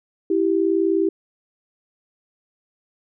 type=tone pair together; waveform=sine; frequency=329.6 / 389.5 Hz; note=E4 / G4; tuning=0 / -11 cents; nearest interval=minor third; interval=289 cents; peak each=-19 dBFS; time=0.3-1.09 s; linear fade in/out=5 ms; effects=none